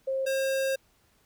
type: tone pair in turn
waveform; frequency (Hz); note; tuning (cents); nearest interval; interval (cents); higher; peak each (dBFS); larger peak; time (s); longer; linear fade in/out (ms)
sine / square; 533 / 535.7; C5 / C5; +32 / +41; unison; 9; second; -26; neither; 0.07-0.26 / 0.26-0.76; second; 10
effects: pink hiss -66 dBFS RMS until 1.25 s